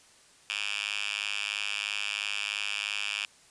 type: tone with high-pass filter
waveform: 5% pulse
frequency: 103 Hz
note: G#2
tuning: 14 cents flat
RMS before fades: -33 dBFS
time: 0.5-3.25 s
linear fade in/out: 0 ms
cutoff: 2400 Hz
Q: 5.3
effects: white hiss -58 dBFS RMS until 3.5 s + resampled to 22050 Hz